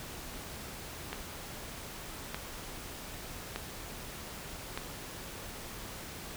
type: click train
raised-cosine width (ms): 0.3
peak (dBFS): -19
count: 4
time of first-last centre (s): 1.13-4.775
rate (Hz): 0.823
effects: pink hiss -44 dBFS RMS until 6.36 s

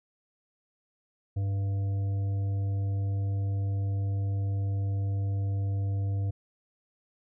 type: harmonic tone with a mistuned harmonic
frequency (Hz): 98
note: G2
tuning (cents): 0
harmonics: 1 / 3 / 5 / 7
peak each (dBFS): -26 / -45 / -48 / -51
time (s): 1.36-6.31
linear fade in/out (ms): 10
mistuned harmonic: 1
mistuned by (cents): +34
effects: none

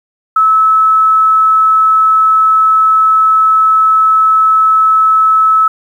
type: tone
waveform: sine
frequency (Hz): 1300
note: E6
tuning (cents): -24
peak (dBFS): -5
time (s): 0.36-5.68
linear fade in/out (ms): 5
effects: 7-bit

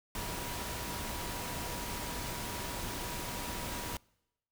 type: tone in noise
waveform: sine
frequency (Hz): 963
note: B5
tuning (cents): -44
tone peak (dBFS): -46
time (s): 0.15-3.97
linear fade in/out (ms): 2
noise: pink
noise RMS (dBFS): -39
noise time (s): 0.15-3.97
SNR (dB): -10
effects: noise-tail reverb RT60 0.9 s tail -26 dB re dry

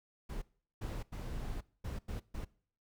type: noise bursts at uneven times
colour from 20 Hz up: brown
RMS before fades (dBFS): -40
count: 6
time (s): 0.29-0.42 / 0.81-1.03 / 1.12-1.61 / 1.84-1.99 / 2.08-2.2 / 2.34-2.45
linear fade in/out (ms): 10
effects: noise-tail reverb RT60 0.5 s tail -22 dB re dry

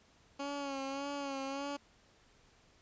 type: tone with vibrato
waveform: 15% pulse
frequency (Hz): 277.2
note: C#4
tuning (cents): 0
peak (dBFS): -31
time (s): 0.39-1.77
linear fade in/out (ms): 10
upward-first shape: sine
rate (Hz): 1.7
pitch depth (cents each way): 48
effects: pink hiss -66 dBFS RMS until 2.81 s + resampled to 16000 Hz

